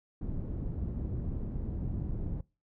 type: low-pass noise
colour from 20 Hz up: pink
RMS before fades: -35 dBFS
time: 0.21-2.41 s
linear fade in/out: 5 ms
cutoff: 220 Hz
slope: 12 dB/octave
effects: noise-tail reverb RT60 0.3 s tail -23 dB re dry

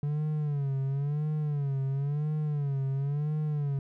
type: tone with vibrato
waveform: triangle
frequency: 143.8 Hz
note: D3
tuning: 36 cents flat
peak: -25 dBFS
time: 0.03-3.79 s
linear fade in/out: 2 ms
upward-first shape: sine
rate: 0.97 Hz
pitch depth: 110 cents each way
effects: none

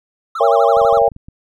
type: tone with vibrato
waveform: triangle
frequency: 1191 Hz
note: D6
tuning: 24 cents sharp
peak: -19 dBFS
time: 0.35-0.99 s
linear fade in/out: 5 ms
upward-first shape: sine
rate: 12 Hz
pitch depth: 240 cents each way
type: chord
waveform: sine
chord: A# diminished seventh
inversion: none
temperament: just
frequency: 466.2 / 559.4 / 671.3 / 805.5 Hz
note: A#4 / C#5 / E5 / G5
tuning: 0 / +16 / +31 / +47 cents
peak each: -15 dBFS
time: 0.4-1.09 s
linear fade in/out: 10 ms
type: clicks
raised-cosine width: 5 ms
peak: -24 dBFS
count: 10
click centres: 0.77 / 0.816 / 0.85 / 0.927 / 0.973 / 1.017 / 1.08 / 1.118 / 1.164 / 1.285 s
effects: none

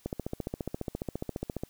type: click train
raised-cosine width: 2 ms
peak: -19 dBFS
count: 24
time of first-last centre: 0.06-1.635 s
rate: 14.6 Hz
effects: white hiss -62 dBFS RMS until 1.69 s

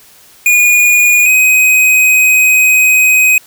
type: tone pair in turn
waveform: square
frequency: 2445 / 2515 Hz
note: D#7 / D#7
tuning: -31 / +18 cents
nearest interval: unison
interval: 49 cents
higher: second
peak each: -6 dBFS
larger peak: neither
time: 0.46-1.26 / 1.26-3.38 s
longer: second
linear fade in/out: 2 ms
effects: white hiss -42 dBFS RMS until 3.46 s

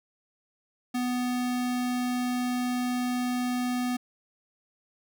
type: tone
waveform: square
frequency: 248 Hz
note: B3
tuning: 7 cents sharp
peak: -27 dBFS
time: 0.94-3.97 s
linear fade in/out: 10 ms
effects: none

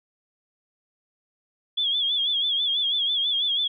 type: tone with vibrato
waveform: sine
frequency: 3371 Hz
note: G#7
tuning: 25 cents sharp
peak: -21 dBFS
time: 1.77-3.68 s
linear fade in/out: 10 ms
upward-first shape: sine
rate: 6.1 Hz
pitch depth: 82 cents each way
effects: none

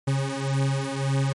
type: beating tone pair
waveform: 40% pulse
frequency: 135.5 / 137.3 Hz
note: C#3 / C#3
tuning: -39 / -16 cents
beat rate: 1.8 Hz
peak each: -25 dBFS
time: 0.07-1.33 s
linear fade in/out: 10 ms
effects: MP3 48 kbps

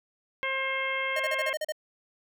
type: harmonic tone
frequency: 533 Hz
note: C5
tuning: 32 cents sharp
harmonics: 1 / 2 / 3 / 4 / 5 / 6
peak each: -35 / -35 / -36 / -30 / -40 / -40 dBFS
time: 0.43-1.53 s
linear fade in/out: 0 ms
type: tone bursts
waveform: square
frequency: 616 Hz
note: D#5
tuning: 17 cents flat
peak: -29 dBFS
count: 8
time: 1.16-1.722 s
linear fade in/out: 5 ms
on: 37 ms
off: 38 ms
effects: none

